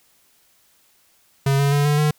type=tone with pitch steps; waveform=square; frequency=137.6 / 140.73 / 143.94 / 147.22 / 150.57 Hz; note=C#3 / C#3 / D3 / D3 / D3; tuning=-12 / +27 / -34 / +5 / +44 cents; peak=-16 dBFS; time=1.46-2.11 s; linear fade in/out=5 ms; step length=130 ms; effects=white hiss -59 dBFS RMS until 2.18 s